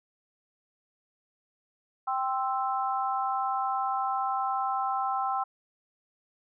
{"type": "chord", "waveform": "sine", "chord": "C major", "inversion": "second", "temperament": "equal", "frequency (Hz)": [784, 1046.5, 1318.5], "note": ["G5", "C6", "E6"], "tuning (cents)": [0, 0, 0], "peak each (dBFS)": [-29, -32, -32], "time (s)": [2.07, 5.44], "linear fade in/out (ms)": 10, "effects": []}